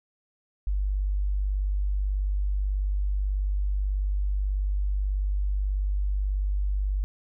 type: tone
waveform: sine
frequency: 49.16 Hz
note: G1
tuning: 6 cents sharp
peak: -23 dBFS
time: 0.67-7.04 s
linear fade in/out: 0 ms
effects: none